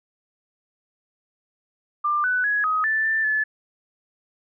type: tone with pitch steps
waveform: sine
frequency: 1191 / 1494 / 1674 / 1260 / 1760 / 1774 / 1729 Hz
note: D6 / F#6 / G#6 / D#6 / A6 / A6 / A6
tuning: +24 / +16 / +13 / +21 / 0 / +14 / -31 cents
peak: -19 dBFS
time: 2.04-3.44 s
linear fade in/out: 10 ms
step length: 200 ms
effects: none